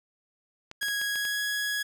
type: clicks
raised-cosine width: 0.2 ms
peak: -23 dBFS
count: 6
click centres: 0.714 / 0.829 / 0.884 / 1.015 / 1.157 / 1.252 s
type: tone with pitch glide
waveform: sawtooth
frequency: 1655 to 1670.4 Hz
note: G#6 to G#6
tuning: -6 to +10 cents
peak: -24 dBFS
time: 0.81-1.83 s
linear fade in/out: 10 ms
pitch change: +16 cents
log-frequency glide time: 1.05-1.41 s
effects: none